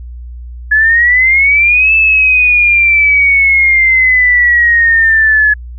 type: exponential two-way sweep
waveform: sine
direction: up then down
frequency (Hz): 1700 to 2637 to 1700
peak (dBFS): -5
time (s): 0.71-5.54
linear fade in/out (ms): 10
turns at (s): 1.94
effects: added 60 Hz sine -24 dBFS peak until 5.78 s